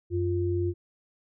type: tone pair together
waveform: sine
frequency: 92.5 / 349 Hz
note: F#2 / F4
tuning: 0 / -1 cents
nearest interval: octave + major seventh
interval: 2299 cents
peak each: -27 dBFS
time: 0.1-0.74 s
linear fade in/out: 50 ms
effects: none